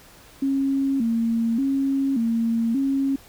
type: tone with vibrato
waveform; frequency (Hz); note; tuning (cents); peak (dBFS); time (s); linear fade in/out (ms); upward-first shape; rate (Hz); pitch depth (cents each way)
sine; 250; B3; +21; -19; 0.42-3.16; 5; square; 0.86; 150
effects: pink hiss -49 dBFS RMS until 3.28 s